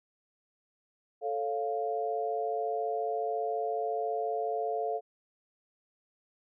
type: chord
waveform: sine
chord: A augmented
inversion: none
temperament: equal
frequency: 440 / 554.4 / 698.5 Hz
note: A4 / C#5 / E#5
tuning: 0 / 0 / 0 cents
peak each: -33 / -38 / -32 dBFS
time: 1.21-5.01 s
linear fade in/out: 50 ms
effects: none